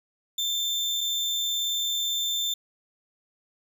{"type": "tone pair in turn", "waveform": "35% pulse", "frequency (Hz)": [3561, 3561], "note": ["A7", "A7"], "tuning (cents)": [20, 20], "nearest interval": "unison", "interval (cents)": 0, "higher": "neither", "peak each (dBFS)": -23, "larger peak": "neither", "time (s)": [[0.38, 1.01], [1.01, 2.54]], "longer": "second", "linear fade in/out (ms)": 5, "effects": []}